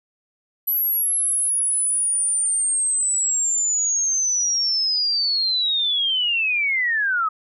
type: linear sweep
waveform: sine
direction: down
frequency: 11840 to 1244.5 Hz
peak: -18 dBFS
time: 0.67-7.29 s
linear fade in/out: 10 ms
effects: none